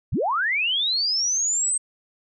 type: linear sweep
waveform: sine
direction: up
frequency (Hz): 49.5 to 8372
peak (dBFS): -20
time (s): 0.12-1.78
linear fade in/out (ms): 10
effects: none